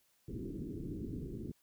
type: low-pass noise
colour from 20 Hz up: white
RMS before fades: -42 dBFS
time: 0.28-1.52 s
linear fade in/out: 5 ms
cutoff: 370 Hz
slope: 48 dB/octave
effects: white hiss -73 dBFS RMS until 1.62 s